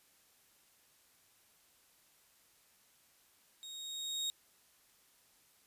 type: tone with level ramp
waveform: 30% pulse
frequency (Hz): 3750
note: A#7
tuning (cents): +10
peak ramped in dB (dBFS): -44 to -31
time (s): 3.63-4.3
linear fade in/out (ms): 0
effects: white hiss -68 dBFS RMS until 5.66 s + resampled to 32000 Hz